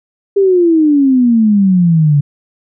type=exponential sweep; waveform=sine; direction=down; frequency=403.7 to 140.9 Hz; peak=-6 dBFS; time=0.36-2.21 s; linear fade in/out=10 ms; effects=none